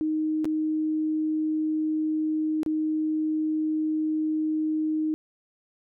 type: tone with dropouts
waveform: sine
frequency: 311.1 Hz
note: D#4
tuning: in tune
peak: -23 dBFS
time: 0.01-5.14 s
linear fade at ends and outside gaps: 0 ms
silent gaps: 0.445-0.454 / 2.632-2.662 s
effects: none